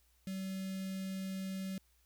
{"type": "tone with notch filter", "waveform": "square", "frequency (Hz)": 190.7, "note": "G3", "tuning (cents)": -47, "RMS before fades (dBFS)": -40, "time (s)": [0.27, 1.78], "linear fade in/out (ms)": 2, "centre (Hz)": 940, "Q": 0.5, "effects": ["added 60 Hz sine -70 dBFS peak until 2.05 s", "white hiss -73 dBFS RMS until 2.05 s"]}